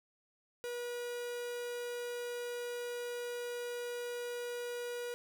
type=tone; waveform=45% pulse; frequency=483.2 Hz; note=B4; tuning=38 cents flat; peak=-38 dBFS; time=0.64-5.14 s; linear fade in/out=0 ms; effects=none